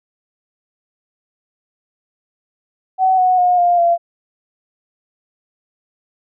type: tone with pitch steps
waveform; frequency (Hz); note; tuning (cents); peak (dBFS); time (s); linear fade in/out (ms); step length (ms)
sine; 754 / 736.4 / 719.1 / 702.3 / 685.9; F#5 / F#5 / F#5 / F5 / F5; +32 / -8 / -50 / +10 / -31; -10; 2.98-3.98; 50; 200
effects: none